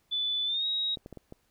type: tone with pitch glide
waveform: sine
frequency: 3485 to 3800 Hz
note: A7 to A#7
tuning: -17 to +33 cents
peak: -27 dBFS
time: 0.11-0.96 s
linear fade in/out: 20 ms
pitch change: +150 cents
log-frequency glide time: 0.45-0.66 s
type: clicks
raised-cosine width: 2 ms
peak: -29 dBFS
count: 5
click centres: 0.972 / 1.061 / 1.127 / 1.173 / 1.324 s
effects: pink hiss -71 dBFS RMS until 1.5 s